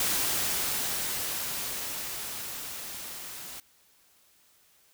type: noise with level ramp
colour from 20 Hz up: white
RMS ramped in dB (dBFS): -27 to -42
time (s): 0-3.6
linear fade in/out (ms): 2
effects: white hiss -63 dBFS RMS until 4.93 s